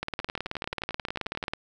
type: two click trains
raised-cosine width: 0.3 ms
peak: -14 / -19 dBFS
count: 29 / 15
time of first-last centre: 0.03-1.535 / 0.2-1.439 s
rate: 18.6 / 11.3 Hz
effects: none